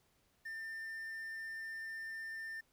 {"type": "tone with quantisation", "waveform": "triangle", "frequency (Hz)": 1796, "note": "A6", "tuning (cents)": 35, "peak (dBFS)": -40, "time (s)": [0.45, 2.61], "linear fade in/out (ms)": 10, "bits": 11, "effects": ["pink hiss -74 dBFS RMS until 2.72 s"]}